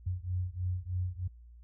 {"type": "beating tone pair", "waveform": "sine", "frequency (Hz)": [89.5, 92.7], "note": ["F2", "F#2"], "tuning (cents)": [43, 4], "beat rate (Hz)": 3.2, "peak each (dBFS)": [-34, -35], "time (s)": [0.06, 1.28], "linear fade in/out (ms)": 10, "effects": ["added 59 Hz sine -50 dBFS peak until 1.63 s"]}